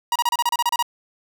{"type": "tone bursts", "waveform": "45% pulse", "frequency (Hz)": 955, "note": "A#5", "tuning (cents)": 42, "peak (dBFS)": -17, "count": 11, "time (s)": [0.12, 0.826], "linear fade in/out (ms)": 2, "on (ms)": 36, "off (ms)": 31, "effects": []}